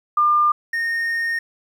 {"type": "tone pair in turn", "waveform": ["sine", "triangle"], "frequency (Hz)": [1200, 1843], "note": ["D6", "A#6"], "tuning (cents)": [37, -20], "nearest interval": "perfect fifth", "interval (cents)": 743, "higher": "second", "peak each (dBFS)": [-13, -18], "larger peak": "first", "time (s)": [[0.17, 0.52], [0.73, 1.39]], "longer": "second", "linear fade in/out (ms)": 5, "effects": ["9-bit"]}